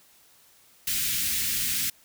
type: band-stop noise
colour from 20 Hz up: white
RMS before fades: -27 dBFS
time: 0.87-1.9 s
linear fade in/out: 5 ms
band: 260 to 1800 Hz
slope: 24 dB/octave
effects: white hiss -58 dBFS RMS until 2.04 s